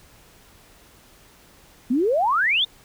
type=exponential sweep; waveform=sine; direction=up; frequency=230.1 to 3720 Hz; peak=-17 dBFS; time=1.9-2.65 s; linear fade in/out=10 ms; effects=pink hiss -52 dBFS RMS until 2.84 s